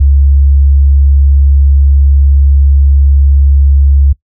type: tone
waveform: sine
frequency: 69.5 Hz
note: C#2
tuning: 5 cents sharp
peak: -3 dBFS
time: 0-4.13 s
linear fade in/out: 10 ms
effects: noise-tail reverb RT60 0.1 s tail -21 dB re dry